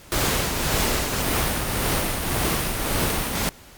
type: noise with tremolo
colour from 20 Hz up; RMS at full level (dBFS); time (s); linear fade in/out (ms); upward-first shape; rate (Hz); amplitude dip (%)
pink; -21; 0.12-3.49; 0; triangle; 1.8; 45
effects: pink hiss -47 dBFS RMS until 3.77 s + Opus 48 kbps